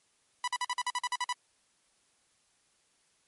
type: tone bursts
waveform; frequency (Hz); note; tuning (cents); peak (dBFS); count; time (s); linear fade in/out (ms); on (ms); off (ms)
sawtooth; 987.8; B5; 0; -25; 11; 0.44-1.327; 2; 37; 48
effects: white hiss -70 dBFS RMS until 3.27 s + MP3 48 kbps